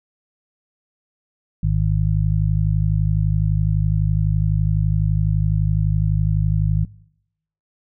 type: harmonic tone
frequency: 51.91 Hz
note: G#1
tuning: in tune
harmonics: 1 / 2 / 3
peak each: -20 / -20 / -20 dBFS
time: 1.63-6.85 s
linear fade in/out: 5 ms
effects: noise-tail reverb RT60 0.8 s tail -23 dB re dry